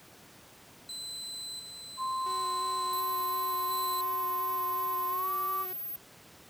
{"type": "tone with tremolo", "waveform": "30% pulse", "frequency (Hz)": 4036, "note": "B7", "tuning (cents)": 37, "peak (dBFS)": -35, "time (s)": [0.89, 4.01], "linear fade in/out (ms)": 2, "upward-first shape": "square", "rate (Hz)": 0.71, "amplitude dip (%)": 45}
{"type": "tone with pitch glide", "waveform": "sine", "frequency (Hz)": [1046.5, 1161.2], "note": ["C6", "D6"], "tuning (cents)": [0, -20], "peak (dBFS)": -30, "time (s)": [1.97, 5.66], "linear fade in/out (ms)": 50, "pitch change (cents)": 180, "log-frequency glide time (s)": [5.09, 5.33]}
{"type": "tone with vibrato", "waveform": "sawtooth", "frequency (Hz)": 371.8, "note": "F#4", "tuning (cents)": 8, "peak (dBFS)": -39, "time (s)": [2.26, 5.73], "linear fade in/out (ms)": 2, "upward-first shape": "square", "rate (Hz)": 2.8, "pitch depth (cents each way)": 14}
{"type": "tone", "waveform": "sine", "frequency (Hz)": 14410, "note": "A9", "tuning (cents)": 40, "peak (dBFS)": -35, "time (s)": [2.93, 5.96], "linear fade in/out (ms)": 2}
{"effects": ["pink hiss -54 dBFS RMS until 6.49 s", "high-pass 100 Hz 12 dB/octave"]}